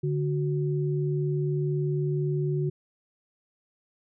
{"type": "tone pair together", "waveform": "sine", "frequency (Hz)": [146, 367.9], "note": ["D3", "F#4"], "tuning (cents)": [-10, -10], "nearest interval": "octave + major third", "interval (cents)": 1600, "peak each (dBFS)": [-25, -30], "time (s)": [0.03, 2.7], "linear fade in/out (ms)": 10, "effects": []}